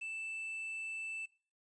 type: tone with quantisation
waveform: triangle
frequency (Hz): 2646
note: E7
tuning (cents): +6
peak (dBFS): -38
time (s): 0.01-1.26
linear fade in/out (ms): 10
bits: 11
effects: noise-tail reverb RT60 0.4 s tail -20 dB re dry + resampled to 22050 Hz